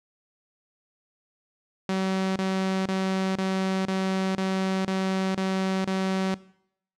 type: tone bursts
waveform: sawtooth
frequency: 190 Hz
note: F#3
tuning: 46 cents sharp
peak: -20 dBFS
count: 9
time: 1.89-6.344 s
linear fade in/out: 2 ms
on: 470 ms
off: 28 ms
effects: noise-tail reverb RT60 0.7 s tail -20 dB re dry + low-pass 6000 Hz 12 dB/octave